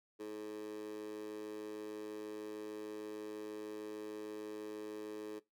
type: tone with high-pass filter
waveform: 15% pulse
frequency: 106.4 Hz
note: G#2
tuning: 42 cents sharp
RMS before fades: -45 dBFS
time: 0.19-5.4 s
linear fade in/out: 20 ms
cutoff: 380 Hz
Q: 7.2
effects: noise-tail reverb RT60 0.2 s tail -20 dB re dry